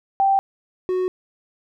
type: tone pair in turn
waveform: sine / triangle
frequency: 782 / 368.4 Hz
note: G5 / F#4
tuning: -4 / -7 cents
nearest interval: octave + minor second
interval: 1303 cents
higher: first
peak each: -14 / -17 dBFS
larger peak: first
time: 0.2-0.39 / 0.89-1.08 s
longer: neither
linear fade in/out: 0 ms
effects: none